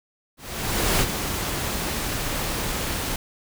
pink noise with ADSR envelope, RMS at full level -20 dBFS, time 0.37-3.16 s, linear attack 640 ms, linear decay 41 ms, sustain -7 dB, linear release 3 ms, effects none

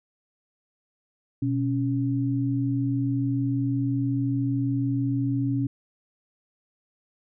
sine tone pair together, 123.48 / 277.2 Hz, B2 / C#4, 0 / 0 cents, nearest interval octave + major second, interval 1400 cents, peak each -25 dBFS, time 1.42-5.67 s, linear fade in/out 5 ms, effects none

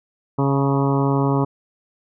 harmonic tone with a mistuned harmonic, 138.1 Hz, C#3, 6 cents flat, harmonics 1 / 2 / 3 / 4 / 5 / 6 / 7 / 8 / 9, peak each -19 / -21 / -24 / -30 / -31 / -30 / -28 / -30 / -34 dBFS, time 0.38-1.45 s, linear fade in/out 10 ms, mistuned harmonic 6, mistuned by +34 cents, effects none

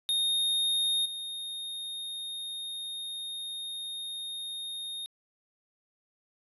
square tone with level steps, 3697 Hz, A#7, 15 cents flat, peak -26 / -36 dBFS, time 0.09-5.06 s, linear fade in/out 0 ms, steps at 1.05 s, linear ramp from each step 10 ms, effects resampled to 32000 Hz

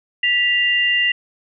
sine tone pair together, 1960.3 / 2794 Hz, B6 / F7, -13 / 0 cents, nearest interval tritone, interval 613 cents, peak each -17 dBFS, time 0.23-1.12 s, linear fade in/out 5 ms, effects none

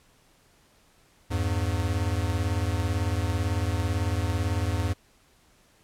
square beating tone pair, 83 / 101 Hz, E2 / G#2, +12 / -48 cents, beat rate 18 Hz, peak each -28 / -28 dBFS, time 1.3-4.94 s, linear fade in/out 20 ms, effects pink hiss -61 dBFS RMS until 5.83 s + low-pass 12000 Hz 12 dB/octave

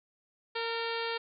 harmonic tone with a mistuned harmonic, 460.9 Hz, A#4, 20 cents flat, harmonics 1 / 2 / 3 / 4 / 5 / 6 / 7 / 8 / 9 / 10, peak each -35 / -38 / -40 / -41 / -42 / -43 / -43 / -44 / -45 / -45 dBFS, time 0.55-1.18 s, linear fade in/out 10 ms, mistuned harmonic 4, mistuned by -24 cents, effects MP3 96 kbps

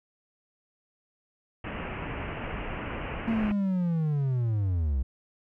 pink low-pass noise, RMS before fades -35 dBFS, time 1.64-3.52 s, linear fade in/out 5 ms, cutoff 2900 Hz, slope 96 dB/octave
triangle linear sweep, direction down, 230 to 61.2 Hz, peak -22 dBFS, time 3.27-5.03 s, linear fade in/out 10 ms
effects none

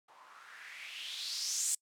violet noise with low-pass filter sweep, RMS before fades -40 dBFS, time 0.08-1.75 s, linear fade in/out 5 ms, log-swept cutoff 850 to 8000 Hz, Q 3.9, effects noise-tail reverb RT60 0.1 s tail -26 dB re dry

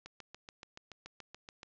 click train, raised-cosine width 0.2 ms, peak -30 dBFS, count 12, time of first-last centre 0.06-1.631 s, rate 7 Hz, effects resampled to 16000 Hz + 12-bit

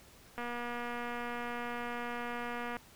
click train, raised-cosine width 0.5 ms, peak -25 dBFS, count 574, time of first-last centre 0.38-2.768 s, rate 240 Hz, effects pink hiss -58 dBFS RMS until 2.95 s

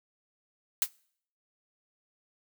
blue noise with exponential decay, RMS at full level -20 dBFS, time 0.82-0.89 s, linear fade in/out 1 ms, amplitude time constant 15 ms, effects noise-tail reverb RT60 0.6 s tail -25 dB re dry

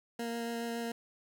20% pulse tone with vibrato, 233.1 Hz, A#3, in tune, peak -30 dBFS, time 0.19-0.92 s, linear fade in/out 5 ms, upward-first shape sine, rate 7.1 Hz, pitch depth 10 cents each way, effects none

